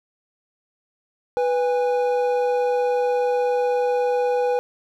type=tone pair together; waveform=triangle; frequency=493.9 / 817.7 Hz; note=B4 / G#5; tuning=0 / -27 cents; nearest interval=major sixth; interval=873 cents; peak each=-17 / -23 dBFS; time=1.37-4.59 s; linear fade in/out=0 ms; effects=none